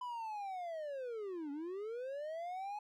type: linear two-way sweep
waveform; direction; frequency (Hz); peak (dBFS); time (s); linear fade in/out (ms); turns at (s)
triangle; down then up; 1006 to 277.2 to 846; -38; 0.01-2.79; 5; 1.51
effects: none